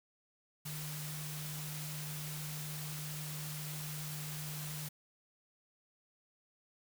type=tone in noise; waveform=sine; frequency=151.2 Hz; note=D#3; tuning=49 cents flat; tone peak=-42 dBFS; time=0.65-4.89 s; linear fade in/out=10 ms; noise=white; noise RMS=-45 dBFS; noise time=0.65-4.89 s; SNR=0 dB; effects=none